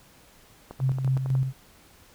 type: click train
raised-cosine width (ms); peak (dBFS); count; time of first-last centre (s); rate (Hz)
1; -24; 8; 0.71-1.352; 10.9
type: tone with tremolo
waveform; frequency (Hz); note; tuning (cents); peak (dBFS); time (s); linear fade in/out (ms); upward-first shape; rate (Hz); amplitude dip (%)
sine; 131.9; C3; +14; -20; 0.79-1.53; 50; square; 3.9; 50
effects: pink hiss -55 dBFS RMS until 2.14 s